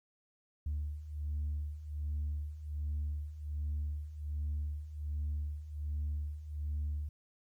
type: beating tone pair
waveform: sine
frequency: 73.42 / 74.72 Hz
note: D2 / D2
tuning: 0 / +30 cents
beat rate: 1.3 Hz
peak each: -39 / -35 dBFS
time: 0.66-7.09 s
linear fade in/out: 5 ms
effects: tanh soft clip ceiling -30 dBFS + 12-bit